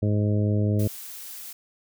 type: harmonic tone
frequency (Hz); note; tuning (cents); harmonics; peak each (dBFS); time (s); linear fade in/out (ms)
104.4; G#2; +10; 1 / 2 / 3 / 4 / 5 / 6; -21 / -27 / -31 / -33 / -35 / -37; 0.02-0.88; 10
type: noise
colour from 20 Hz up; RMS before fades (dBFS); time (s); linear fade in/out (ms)
blue; -39; 0.79-1.53; 5
effects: none